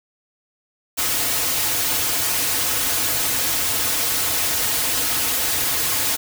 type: noise with comb filter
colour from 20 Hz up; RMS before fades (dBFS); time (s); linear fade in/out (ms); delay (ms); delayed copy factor
white; -21; 0.97-6.17; 20; 5.1; -0.95
effects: none